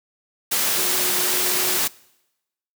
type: tone in noise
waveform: sine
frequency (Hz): 364.8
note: F#4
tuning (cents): -24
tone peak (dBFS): -32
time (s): 0.77-1.78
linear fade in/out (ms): 10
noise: white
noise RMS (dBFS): -21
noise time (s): 0.51-1.88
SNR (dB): -14
effects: noise-tail reverb RT60 0.9 s tail -23 dB re dry + high-pass 150 Hz 12 dB/octave